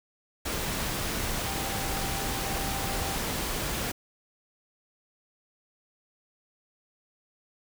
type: tone in noise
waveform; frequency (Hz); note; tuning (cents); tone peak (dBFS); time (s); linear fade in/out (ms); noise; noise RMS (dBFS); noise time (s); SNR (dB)
sine; 784; G5; 0; -38; 1.45-3.16; 10; pink; -31; 0.45-3.92; -10
effects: none